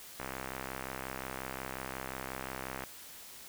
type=click train; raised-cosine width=0.5 ms; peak=-23 dBFS; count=174; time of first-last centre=0.2-2.837 s; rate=65.6 Hz; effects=white hiss -50 dBFS RMS until 3.48 s